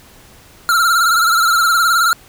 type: tone with vibrato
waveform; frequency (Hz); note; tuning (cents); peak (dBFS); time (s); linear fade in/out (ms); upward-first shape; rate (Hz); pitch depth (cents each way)
square; 1365; F6; -40; -11; 0.69-2.13; 0; sine; 19; 80
effects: pink hiss -44 dBFS RMS until 2.28 s